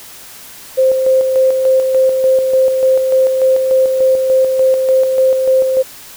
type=tone with tremolo; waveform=sine; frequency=523.3 Hz; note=C5; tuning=in tune; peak=-7 dBFS; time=0.77-5.83 s; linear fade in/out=20 ms; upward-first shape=square; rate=3.4 Hz; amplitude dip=40%; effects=white hiss -35 dBFS RMS until 6.16 s